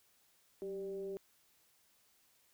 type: tone with frequency modulation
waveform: sine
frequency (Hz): 389.8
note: G4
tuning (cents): -10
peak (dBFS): -39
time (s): 0.62-1.17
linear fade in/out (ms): 0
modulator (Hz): 203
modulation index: 0.46
effects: white hiss -71 dBFS RMS until 2.53 s